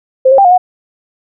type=tone with pitch steps; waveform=sine; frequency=522 / 540 / 790 / 715 / 731 Hz; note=C5 / C#5 / G5 / F5 / F#5; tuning=-4 / -45 / +13 / +41 / -21 cents; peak=-3 dBFS; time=0.25-0.58 s; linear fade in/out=10 ms; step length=66 ms; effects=none